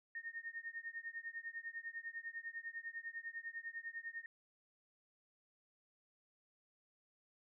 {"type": "tone with tremolo", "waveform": "sine", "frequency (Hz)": 1840, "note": "A#6", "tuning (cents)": -23, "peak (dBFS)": -40, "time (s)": [0.15, 4.26], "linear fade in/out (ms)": 2, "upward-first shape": "triangle", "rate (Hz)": 10, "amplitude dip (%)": 100, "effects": []}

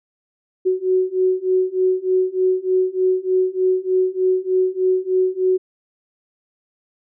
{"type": "beating tone pair", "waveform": "sine", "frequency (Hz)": [370, 373.3], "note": ["F#4", "F#4"], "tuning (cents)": [0, 15], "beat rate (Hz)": 3.3, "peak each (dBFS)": [-19, -18], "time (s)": [0.65, 5.58], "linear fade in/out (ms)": 20, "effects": []}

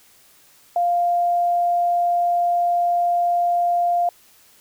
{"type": "tone", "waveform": "sine", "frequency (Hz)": 698.5, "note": "F5", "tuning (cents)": 0, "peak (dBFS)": -16, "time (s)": [0.76, 4.09], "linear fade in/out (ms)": 2, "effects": ["white hiss -53 dBFS RMS until 4.6 s"]}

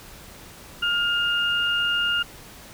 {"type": "tone pair together", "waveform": "sine", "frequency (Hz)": [1412.4, 2828], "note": ["F6", "F7"], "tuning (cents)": [19, 21], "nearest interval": "octave", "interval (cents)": 1202, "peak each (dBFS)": -23, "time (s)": [0.82, 2.23], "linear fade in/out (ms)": 10, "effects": ["pink hiss -44 dBFS RMS until 2.73 s"]}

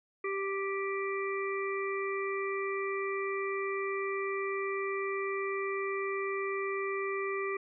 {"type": "harmonic tone", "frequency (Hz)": 392, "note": "G4", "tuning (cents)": 0, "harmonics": [1, 3, 5, 6], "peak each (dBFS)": [-33, -38, -40, -41], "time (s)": [0.24, 7.57], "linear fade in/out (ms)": 5, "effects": []}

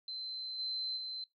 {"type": "tone with level steps", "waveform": "sine", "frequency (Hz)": 4081, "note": "C8", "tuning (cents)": -44, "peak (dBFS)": [-39, -35, -39], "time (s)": [0.08, 1.24], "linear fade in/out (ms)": 2, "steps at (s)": [0.58, 0.96], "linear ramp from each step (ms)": 20, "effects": ["noise-tail reverb RT60 0.2 s tail -22 dB re dry"]}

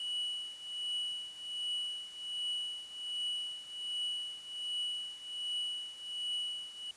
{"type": "tone with tremolo", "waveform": "triangle", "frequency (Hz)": 2941, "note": "F#7", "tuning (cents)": -11, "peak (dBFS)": -31, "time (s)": [0, 6.91], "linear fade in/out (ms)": 2, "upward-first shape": "triangle", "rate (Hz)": 1.3, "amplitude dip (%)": 85, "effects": ["white hiss -57 dBFS RMS until 6.96 s", "resampled to 22050 Hz"]}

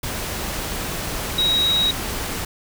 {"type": "tone in noise", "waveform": "sine", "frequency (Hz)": 3820, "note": "A#7", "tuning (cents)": 42, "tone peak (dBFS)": -16, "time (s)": [1.38, 1.91], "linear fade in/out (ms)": 5, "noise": "pink", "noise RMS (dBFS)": -27, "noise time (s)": [0.03, 2.45], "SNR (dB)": 8, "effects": []}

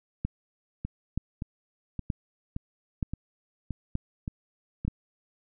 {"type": "two click trains", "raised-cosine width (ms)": 5, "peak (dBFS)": [-16, -20], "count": [6, 8], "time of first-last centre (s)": [[0.25, 4.88], [0.85, 4.85]], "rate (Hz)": [1.08, 1.75], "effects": []}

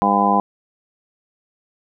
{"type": "harmonic tone", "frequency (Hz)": 100.8, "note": "G2", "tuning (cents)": 49, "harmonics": [2, 3, 4, 5, 6, 7, 8, 9, 10], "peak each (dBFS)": [-20, -26, -29, -26, -30, -22, -18, -30, -18], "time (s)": [0.02, 0.4], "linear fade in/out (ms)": 0, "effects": []}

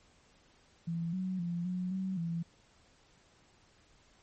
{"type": "tone with pitch steps", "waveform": "sine", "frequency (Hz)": [167.6, 186.1, 172.4, 181.8, 189.2, 167.7], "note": ["E3", "F#3", "F3", "F#3", "F#3", "E3"], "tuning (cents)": [29, 10, -22, -30, 39, 30], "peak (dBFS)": -32, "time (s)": [0.87, 2.43], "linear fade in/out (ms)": 10, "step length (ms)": 260, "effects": ["pink hiss -65 dBFS RMS until 4.22 s", "MP3 32 kbps"]}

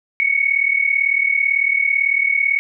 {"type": "tone pair together", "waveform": "sine", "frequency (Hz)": [2201, 2239], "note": ["C#7", "C#7"], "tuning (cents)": [-13, 17], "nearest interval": "unison", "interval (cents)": 30, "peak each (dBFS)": -17, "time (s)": [0.2, 2.59], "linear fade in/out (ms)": 0, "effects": []}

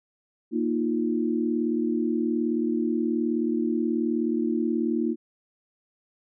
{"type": "chord", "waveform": "sine", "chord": "Bb suspended fourth", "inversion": "none", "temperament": "just", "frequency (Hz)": [233.1, 310.8, 349.6], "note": ["Bb3", "Eb4", "F4"], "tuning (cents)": [0, -2, 2], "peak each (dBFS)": [-26, -27, -28], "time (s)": [0.51, 5.16], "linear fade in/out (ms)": 50, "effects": []}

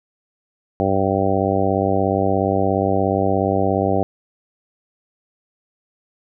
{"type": "harmonic tone", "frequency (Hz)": 97, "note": "G2", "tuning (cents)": -18, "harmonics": [1, 2, 3, 4, 5, 6, 7, 8], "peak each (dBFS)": [-24, -24, -24, -24, -24, -24, -24, -24], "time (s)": [0.8, 4.03], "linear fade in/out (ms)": 0, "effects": []}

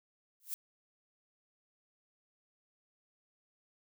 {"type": "noise with exponential growth", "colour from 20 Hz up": "violet", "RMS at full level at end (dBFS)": -34, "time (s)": [0.4, 0.54], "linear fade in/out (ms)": 0, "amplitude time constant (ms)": 29, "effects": []}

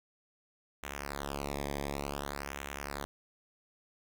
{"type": "tone with flanger", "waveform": "sawtooth", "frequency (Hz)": 70.8, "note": "C#2", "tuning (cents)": 37, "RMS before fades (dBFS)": -39, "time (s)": [0.83, 3.05], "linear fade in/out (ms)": 0, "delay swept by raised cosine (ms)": [0.21, 0.72], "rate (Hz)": 0.55, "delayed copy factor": -0.9, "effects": []}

